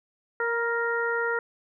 harmonic tone with a mistuned harmonic, 466.2 Hz, A#4, in tune, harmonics 1 / 2 / 3 / 4, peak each -28 / -33 / -28 / -32 dBFS, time 0.4-1.39 s, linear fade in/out 2 ms, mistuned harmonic 2, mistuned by +20 cents, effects none

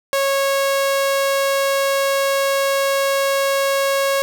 sawtooth tone, 550 Hz, C#5, 14 cents flat, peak -12 dBFS, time 0.13-4.22 s, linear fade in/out 0 ms, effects none

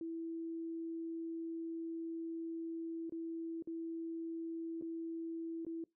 sine tone with dropouts, 329.6 Hz, E4, in tune, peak -39 dBFS, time 0.01-5.84 s, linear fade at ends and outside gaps 2 ms, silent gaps 3.096-3.122 / 3.624-3.673 / 4.813-4.822 / 5.65-5.666 s, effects noise-tail reverb RT60 0.2 s tail -23 dB re dry

